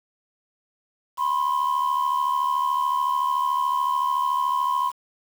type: tone pair together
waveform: sine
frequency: 992.3 / 1066 Hz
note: B5 / C6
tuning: +8 / +32 cents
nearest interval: minor second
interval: 124 cents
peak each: -21 dBFS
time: 1.17-4.92 s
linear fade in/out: 50 ms
effects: tanh soft clip ceiling -17 dBFS + 7-bit